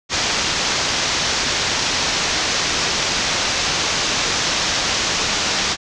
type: low-pass noise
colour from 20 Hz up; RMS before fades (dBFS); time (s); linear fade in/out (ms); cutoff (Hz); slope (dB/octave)
white; -20; 0.09-5.77; 50; 6500; 48
effects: none